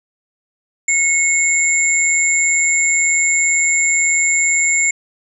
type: tone pair together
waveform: sine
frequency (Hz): 2181 / 7281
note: C#7 / A#8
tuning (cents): -29 / -42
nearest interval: octave + major sixth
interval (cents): 2087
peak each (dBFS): -15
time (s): 0.88-4.91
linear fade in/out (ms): 5
effects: none